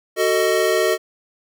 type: chord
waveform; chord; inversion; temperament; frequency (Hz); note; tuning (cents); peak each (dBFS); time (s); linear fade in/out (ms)
square; D# diminished; first; just; 373.4 / 448 / 622.3; F#4 / A4 / D#5; +16 / +31 / 0; -21; 0.16-0.98; 50
effects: none